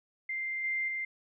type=tone with level steps; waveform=sine; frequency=2093 Hz; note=C7; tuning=in tune; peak=-32 / -29 / -32 dBFS; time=0.29-1.05 s; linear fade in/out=5 ms; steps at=0.64 / 0.88 s; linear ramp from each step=2 ms; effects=none